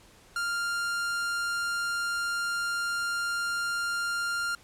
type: tone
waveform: 45% pulse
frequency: 1396.9 Hz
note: F6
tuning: in tune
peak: -28 dBFS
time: 0.36-4.55 s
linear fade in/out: 2 ms
effects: pink hiss -56 dBFS RMS until 4.63 s + low-pass 11000 Hz 12 dB/octave